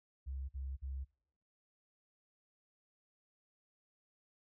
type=tone bursts; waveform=sine; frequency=67.1 Hz; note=C2; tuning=44 cents sharp; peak=-39 dBFS; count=3; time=0.26-1.048 s; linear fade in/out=20 ms; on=230 ms; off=49 ms; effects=noise-tail reverb RT60 0.7 s tail -24 dB re dry